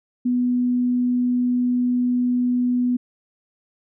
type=tone; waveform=sine; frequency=246.9 Hz; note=B3; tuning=in tune; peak=-17 dBFS; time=0.25-2.97 s; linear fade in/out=10 ms; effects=none